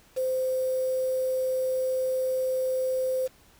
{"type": "tone with quantisation", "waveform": "sine", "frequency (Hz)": 517, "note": "C5", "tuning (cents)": -21, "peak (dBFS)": -24, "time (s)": [0.16, 3.28], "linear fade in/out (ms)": 20, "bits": 7, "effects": ["pink hiss -58 dBFS RMS until 3.59 s"]}